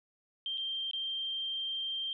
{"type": "tone with dropouts", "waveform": "sine", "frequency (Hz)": 3163, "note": "G7", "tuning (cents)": 15, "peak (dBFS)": -33, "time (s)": [0.46, 2.13], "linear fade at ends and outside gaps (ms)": 1, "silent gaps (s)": [[0.575, 0.58], [0.912, 0.933]], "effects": []}